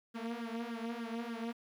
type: tone with flanger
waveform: sawtooth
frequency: 231.8 Hz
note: A#3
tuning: 10 cents flat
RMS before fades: -40 dBFS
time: 0.14-1.53 s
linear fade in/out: 20 ms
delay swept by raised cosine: 0.58 to 4.68 ms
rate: 3.4 Hz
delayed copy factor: +0.85
effects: low-pass 4000 Hz 12 dB/octave + 11-bit